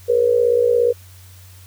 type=tone with amplitude modulation; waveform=sine; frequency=480.2 Hz; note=B4; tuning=49 cents flat; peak=-9 dBFS; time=0.08-0.93 s; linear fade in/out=20 ms; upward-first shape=sine; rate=57.2 Hz; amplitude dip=75%; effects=added 92 Hz sine -41 dBFS peak until 1.66 s + white hiss -48 dBFS RMS until 1.66 s